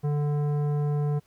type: tone with tanh clipping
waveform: triangle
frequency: 146.83 Hz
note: D3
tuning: in tune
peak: -25 dBFS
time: 0.03-1.2 s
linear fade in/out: 20 ms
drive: 17 dB
effects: pink hiss -65 dBFS RMS until 1.26 s